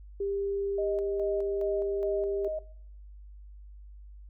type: tone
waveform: sine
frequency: 397.6 Hz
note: G4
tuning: 25 cents sharp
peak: -28 dBFS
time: 0.2-2.48 s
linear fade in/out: 5 ms
type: tone with tremolo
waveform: sine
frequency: 625 Hz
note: D#5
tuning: 8 cents sharp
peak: -30 dBFS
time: 0.78-2.59 s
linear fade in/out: 5 ms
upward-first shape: square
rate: 2.4 Hz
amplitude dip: 55%
effects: noise-tail reverb RT60 0.7 s tail -22 dB re dry + added 50 Hz sine -45 dBFS peak until 4.29 s